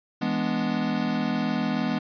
square chord, E dominant seventh, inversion none, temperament equal, 164.81 / 207.7 / 246.9 / 293.7 Hz, E3 / G#3 / B3 / D4, 0 / 0 / 0 / 0 cents, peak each -33 / -29 / -28 / -33 dBFS, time 0.21-1.99 s, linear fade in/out 10 ms, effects resampled to 11025 Hz

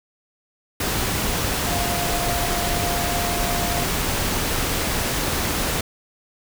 sine tone in noise, 698.5 Hz, F5, in tune, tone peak -27 dBFS, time 1.67-3.84 s, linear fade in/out 5 ms, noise pink, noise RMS -23 dBFS, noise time 0.8-5.81 s, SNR -7 dB, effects none

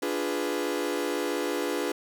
40% pulse chord, D diminished seventh, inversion none, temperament equal, 293.7 / 349.2 / 415.3 / 493.9 Hz, D4 / F4 / Ab4 / Cb5, 0 / 0 / 0 / 0 cents, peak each -32 dBFS, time 0.02-1.92 s, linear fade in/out 5 ms, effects none

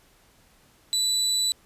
30% pulse tone, 3966 Hz, B7, 7 cents sharp, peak -19 dBFS, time 0.93-1.52 s, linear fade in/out 0 ms, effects pink hiss -59 dBFS RMS until 1.65 s + resampled to 32000 Hz

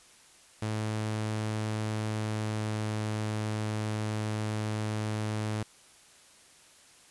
sawtooth tone with pitch glide, 108.2 to 107.51 Hz, A2 to A2, -29 to -40 cents, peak -26 dBFS, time 0.62-5.63 s, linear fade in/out 5 ms, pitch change -11 cents, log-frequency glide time 2.06-2.91 s, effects white hiss -57 dBFS RMS until 7.1 s + resampled to 24000 Hz

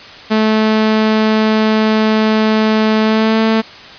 sawtooth tone with pitch glide, 217.5 to 221.9 Hz, A3 to A3, -20 to +15 cents, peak -6 dBFS, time 0.3-3.62 s, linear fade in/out 20 ms, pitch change +35 cents, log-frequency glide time 3.02-3.39 s, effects white hiss -34 dBFS RMS until 3.98 s + resampled to 11025 Hz

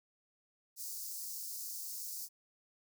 white high-pass noise, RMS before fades -43 dBFS, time 0.76-2.29 s, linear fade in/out 50 ms, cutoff 4700 Hz, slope 48 dB/octave, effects none

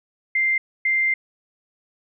sine tone bursts at uneven times, 2093 Hz, C7, in tune, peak -17 dBFS, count 2, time 0.35-0.58 / 0.85-1.14 s, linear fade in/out 5 ms, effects none

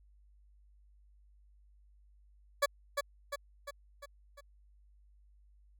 20% pulse tone with echo, 569 Hz, C#5, 45 cents sharp, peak -20 dBFS, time 2.62-2.66 s, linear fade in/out 10 ms, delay 350 ms, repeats 5, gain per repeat -5 dB, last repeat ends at 4.41 s, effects added 50 Hz sine -60 dBFS peak until 5.79 s

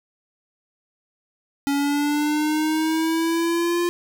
square linear sweep, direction up, 279.6 to 349.2 Hz, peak -20 dBFS, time 1.67-3.89 s, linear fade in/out 0 ms, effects 9-bit

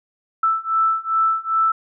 sine beating tone pair, 1320 / 1322.5 Hz, E6 / E6, +2 / +5 cents, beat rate 2.5 Hz, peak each -20 / -19 dBFS, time 0.43-1.72 s, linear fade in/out 5 ms, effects none

